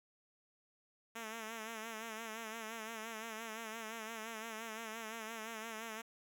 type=tone with vibrato; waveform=5% pulse; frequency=223.2 Hz; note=A3; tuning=25 cents sharp; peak=-32 dBFS; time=1.15-6.02 s; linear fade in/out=10 ms; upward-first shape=sine; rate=5.8 Hz; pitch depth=59 cents each way; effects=none